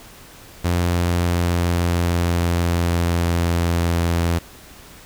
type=tone with pitch glide; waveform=sawtooth; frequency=87.31 to 84.97 Hz; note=F2 to F2; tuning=0 to -47 cents; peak=-13 dBFS; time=0.64-4.39 s; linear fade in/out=10 ms; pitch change=-47 cents; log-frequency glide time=0.82-4.18 s; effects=pink hiss -43 dBFS RMS until 5.05 s